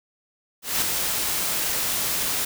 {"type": "noise with ADSR envelope", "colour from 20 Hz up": "white", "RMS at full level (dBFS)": -21, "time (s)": [0.62, 2.45], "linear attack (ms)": 200, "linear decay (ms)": 4, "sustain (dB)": -4, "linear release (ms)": 6, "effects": []}